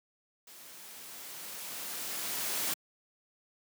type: noise with level ramp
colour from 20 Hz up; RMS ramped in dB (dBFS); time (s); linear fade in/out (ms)
white; -52 to -32; 0.47-2.74; 5
effects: high-pass 150 Hz 12 dB/octave